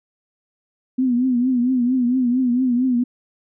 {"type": "tone with vibrato", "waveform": "sine", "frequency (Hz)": 250, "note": "B3", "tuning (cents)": 21, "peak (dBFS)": -15, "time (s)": [0.98, 3.04], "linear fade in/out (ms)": 10, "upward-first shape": "triangle", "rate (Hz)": 4.4, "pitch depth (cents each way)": 100, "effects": []}